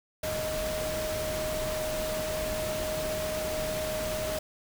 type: tone in noise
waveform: sine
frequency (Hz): 622.3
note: D#5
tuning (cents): 0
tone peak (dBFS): -31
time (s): 0.23-4.39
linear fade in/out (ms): 5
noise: pink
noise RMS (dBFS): -35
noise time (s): 0.23-4.39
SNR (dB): +1
effects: none